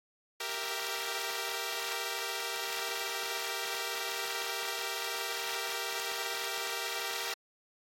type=chord; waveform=5% pulse; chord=E diminished; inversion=first; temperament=equal; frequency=392 / 466.2 / 659.3 Hz; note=G4 / Bb4 / E5; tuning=0 / 0 / 0 cents; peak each=-28 / -26 / -30 dBFS; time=0.4-7.34 s; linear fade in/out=5 ms; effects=AAC 48 kbps